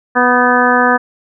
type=harmonic tone with a mistuned harmonic; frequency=246.9 Hz; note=B3; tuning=in tune; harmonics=1 / 2 / 3 / 4 / 5 / 6 / 7; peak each=-16 / -16 / -16 / -16 / -16 / -16 / -16 dBFS; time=0.15-0.98 s; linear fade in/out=20 ms; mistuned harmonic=6; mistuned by=+45 cents; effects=none